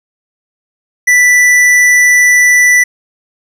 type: tone with hard clipping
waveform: sine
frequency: 1975.5 Hz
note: B6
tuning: in tune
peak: -6 dBFS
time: 1.07-2.84 s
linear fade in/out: 10 ms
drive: 11 dB
effects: none